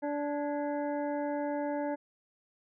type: harmonic tone with a mistuned harmonic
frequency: 290.9 Hz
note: D4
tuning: 16 cents flat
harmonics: 1 / 2 / 3 / 5 / 6 / 7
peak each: -34 / -34 / -38 / -53 / -48 / -54 dBFS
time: 0.02-1.96 s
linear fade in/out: 20 ms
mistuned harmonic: 6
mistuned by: -85 cents
effects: none